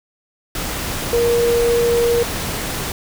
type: tone in noise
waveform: sine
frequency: 472.1 Hz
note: A#4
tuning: 22 cents sharp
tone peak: -13 dBFS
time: 1.13-2.23 s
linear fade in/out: 2 ms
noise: pink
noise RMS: -24 dBFS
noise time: 0.55-2.92 s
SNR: +8 dB
effects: none